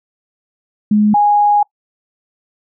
sine tone pair in turn, 210.2 / 826.4 Hz, G#3 / G#5, +21 / -9 cents, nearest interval 2 octaves, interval 2370 cents, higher second, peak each -8 dBFS, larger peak neither, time 0.91-1.14 / 1.14-1.63 s, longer second, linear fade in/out 5 ms, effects noise-tail reverb RT60 0.1 s tail -25 dB re dry

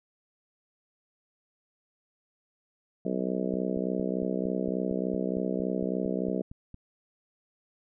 harmonic tone, 63.4 Hz, B1, 46 cents sharp, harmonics 3 / 4 / 5 / 6 / 7 / 8 / 9 / 10, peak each -32 / -34 / -36 / -36 / -35 / -38 / -40 / -39 dBFS, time 3.05-6.42 s, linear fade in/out 5 ms
click train, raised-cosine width 5 ms, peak -31 dBFS, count 15, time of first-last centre 3.54-6.744 s, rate 4.37 Hz
effects none

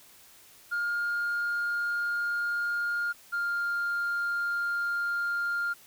sine tone pair in turn, 1414 / 1401.8 Hz, F6 / F6, +21 / +6 cents, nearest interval unison, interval 15 cents, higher first, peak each -25 dBFS, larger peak neither, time 0.71-3.13 / 3.32-5.74 s, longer neither, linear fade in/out 20 ms, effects tanh soft clip ceiling -25 dBFS + white hiss -55 dBFS RMS until 5.86 s

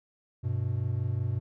triangle tone pair together, 98.06 / 123.47 Hz, G2 / B2, +1 / 0 cents, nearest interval major third, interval 399 cents, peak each -28 dBFS, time 0.43-1.4 s, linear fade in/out 20 ms, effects none

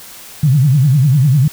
sine tone with vibrato, 138.59 Hz, C#3, in tune, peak -7 dBFS, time 0.43-1.48 s, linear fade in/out 5 ms, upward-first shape triangle, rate 10 Hz, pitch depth 250 cents each way, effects white hiss -35 dBFS RMS until 1.52 s

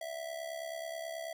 square tone with amplitude modulation, 659.3 Hz, E5, in tune, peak -36 dBFS, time 0.01-1.33 s, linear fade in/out 5 ms, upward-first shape sine, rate 69.3 Hz, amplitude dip 70%, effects none

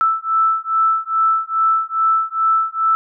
sine beating tone pair, 1318.5 / 1320.9 Hz, E6 / E6, 0 / +3 cents, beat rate 2.4 Hz, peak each -17 dBFS, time 0.01-2.95 s, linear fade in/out 0 ms, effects none

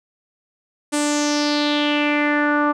sawtooth tone with low-pass filter sweep, 294.5 Hz, D4, 5 cents sharp, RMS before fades -19 dBFS, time 0.92-2.73 s, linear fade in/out 20 ms, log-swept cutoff 9000 to 1200 Hz, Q 4.1, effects none

